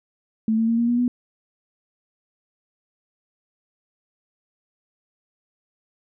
sine tone with pitch steps, 220.6 / 225.4 / 230.2 / 235.2 / 240.3 / 245.5 Hz, A3 / A3 / A#3 / A#3 / B3 / B3, +5 / +42 / -22 / +16 / -47 / -10 cents, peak -17 dBFS, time 0.48-1.08 s, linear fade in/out 2 ms, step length 100 ms, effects none

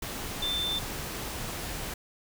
sine tone in noise, 3553 Hz, A7, 16 cents sharp, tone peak -28 dBFS, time 0.42-0.79 s, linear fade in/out 5 ms, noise pink, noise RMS -36 dBFS, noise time 0.02-1.94 s, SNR +5 dB, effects none

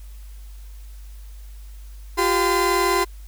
35% pulse tone cluster, 352.2 / 392.5 / 1024 Hz, F4 / G4 / C6, +15 / +2 / -38 cents, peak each -21 / -21 / -19 dBFS, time 2.17-3.05 s, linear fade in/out 20 ms, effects added 50 Hz sine -36 dBFS peak until 3.27 s + white hiss -54 dBFS RMS until 3.27 s

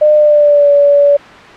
sine tone with pitch glide, 604 to 573.1 Hz, D5 to D5, +48 to -42 cents, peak -4 dBFS, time 0.01-1.17 s, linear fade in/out 10 ms, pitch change -90 cents, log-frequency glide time 0.15-0.71 s, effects white hiss -32 dBFS RMS until 1.56 s + low-pass 2000 Hz 12 dB/octave

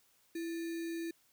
sine tone with sample-and-hold, 332.4 Hz, E4, 15 cents sharp, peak -36 dBFS, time 0.35-1.11 s, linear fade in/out 5 ms, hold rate 2100 Hz, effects white hiss -70 dBFS RMS until 1.32 s

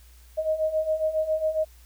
sine beating tone pair, 622.3 / 629.6 Hz, D#5 / D#5, 0 / +20 cents, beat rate 7.3 Hz, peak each -28 / -24 dBFS, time 0.37-1.65 s, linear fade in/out 20 ms, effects added 60 Hz sine -49 dBFS peak until 1.85 s + white hiss -58 dBFS RMS until 1.85 s

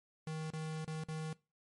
square tone with dropouts, 157.5 Hz, D#3, 21 cents sharp, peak -39 dBFS, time 0.27-1.33 s, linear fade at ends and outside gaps 2 ms, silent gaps 0.504-0.534 / 0.846-0.877 / 1.038-1.085 s, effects noise-tail reverb RT60 0.3 s tail -22 dB re dry + MP3 48 kbps

